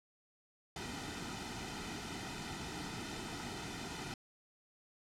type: noise with comb filter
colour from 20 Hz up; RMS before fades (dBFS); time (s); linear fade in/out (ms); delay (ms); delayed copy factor
pink; -43; 0.76-4.14; 2; 1.8; -0.7
effects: low-pass 7000 Hz 12 dB/octave